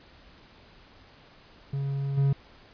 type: tone with level steps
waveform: triangle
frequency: 138.59 Hz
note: C#3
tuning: in tune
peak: -25 / -18 dBFS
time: 1.73-2.33 s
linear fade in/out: 5 ms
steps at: 2.17 s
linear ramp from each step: 10 ms
effects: pink hiss -54 dBFS RMS until 2.73 s + resampled to 11025 Hz